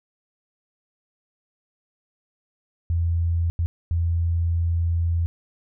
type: tone bursts at uneven times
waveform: sine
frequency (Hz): 84.4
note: E2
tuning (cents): +41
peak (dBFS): -19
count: 3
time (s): 2.9-3.5 / 3.59-3.66 / 3.91-5.26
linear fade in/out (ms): 0
effects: none